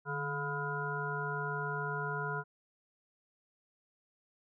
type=harmonic tone with a mistuned harmonic; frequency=142.4 Hz; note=C#3; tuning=47 cents sharp; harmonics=1 / 3 / 5 / 7 / 9 / 10; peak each=-39 / -41 / -45 / -40 / -48 / -38 dBFS; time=0.05-2.44 s; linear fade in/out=50 ms; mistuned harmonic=1; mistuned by=+75 cents; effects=none